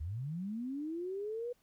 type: linear sweep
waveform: sine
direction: up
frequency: 69.3 to 493.9 Hz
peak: -36 dBFS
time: 0-1.53 s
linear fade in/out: 10 ms
effects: pink hiss -73 dBFS RMS until 1.62 s